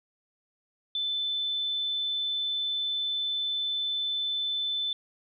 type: tone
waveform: sine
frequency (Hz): 3520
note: A7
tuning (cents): 0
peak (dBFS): -27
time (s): 0.95-4.93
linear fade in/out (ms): 2
effects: none